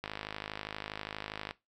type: click train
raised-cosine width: 0.3 ms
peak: -21 dBFS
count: 78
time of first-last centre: 0.04-1.509 s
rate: 52.4 Hz
effects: noise-tail reverb RT60 0.2 s tail -18 dB re dry